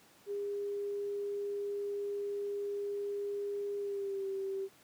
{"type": "tone with pitch glide", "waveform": "sine", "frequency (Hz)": [405.6, 388.6], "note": ["G#4", "G4"], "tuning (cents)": [-41, -15], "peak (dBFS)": -34, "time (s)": [0.26, 4.69], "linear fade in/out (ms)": 50, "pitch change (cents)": -74, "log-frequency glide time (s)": [3.79, 4.27], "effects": ["pink hiss -62 dBFS RMS until 4.83 s", "high-pass 150 Hz 12 dB/octave"]}